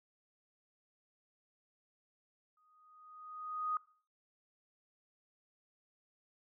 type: tone with exponential growth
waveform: sine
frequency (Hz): 1244.5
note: D#6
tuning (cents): 0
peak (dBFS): -31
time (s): 2.57-3.77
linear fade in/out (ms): 2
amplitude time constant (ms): 260
effects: noise-tail reverb RT60 0.5 s tail -23 dB re dry